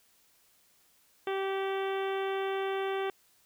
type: harmonic tone with a mistuned harmonic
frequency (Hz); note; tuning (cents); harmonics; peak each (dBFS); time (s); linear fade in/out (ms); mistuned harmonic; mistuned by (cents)
387.9; G4; -18; 1 / 2 / 3 / 4 / 5 / 6 / 7 / 8 / 9; -31 / -37 / -41 / -43 / -45 / -47 / -48 / -49 / -50; 1.27-3.1; 2; 6; -28
effects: white hiss -66 dBFS RMS until 3.45 s